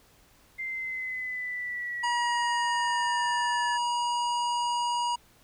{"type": "linear sweep", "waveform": "sine", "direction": "down", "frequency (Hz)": [2093, 1723], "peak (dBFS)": -31, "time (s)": [0.58, 3.78], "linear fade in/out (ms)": 20}
{"type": "harmonic tone", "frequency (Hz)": 959, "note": "A#5", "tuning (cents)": 49, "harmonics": [1, 3, 5, 7, 9], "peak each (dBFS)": [-26, -36, -40, -43, -45], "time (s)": [2.03, 5.16], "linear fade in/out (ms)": 10}
{"effects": ["pink hiss -60 dBFS RMS until 5.43 s"]}